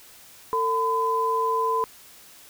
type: tone pair together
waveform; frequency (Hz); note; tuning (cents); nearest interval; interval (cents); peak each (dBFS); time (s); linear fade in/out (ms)
sine; 450 / 1012.5; A4 / B5; +39 / +43; octave + major second; 1404; -26 / -22; 0.53-1.84; 0
effects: white hiss -49 dBFS RMS until 2.49 s